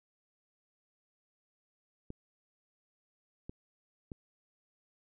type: clicks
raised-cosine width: 3 ms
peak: -29 dBFS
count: 3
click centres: 2.104 / 3.495 / 4.118 s
effects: none